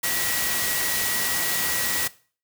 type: tone in noise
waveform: sine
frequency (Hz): 1924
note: B6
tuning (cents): -46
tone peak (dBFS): -30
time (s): 0.03-2.08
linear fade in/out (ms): 10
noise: white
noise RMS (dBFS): -25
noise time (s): 0.03-2.08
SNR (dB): -8
effects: noise-tail reverb RT60 0.4 s tail -19 dB re dry